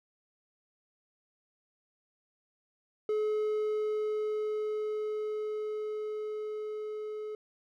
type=tone with level ramp; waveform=triangle; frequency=427 Hz; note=G#4; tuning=48 cents sharp; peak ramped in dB=-25 to -34 dBFS; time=3.09-7.35 s; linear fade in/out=2 ms; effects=none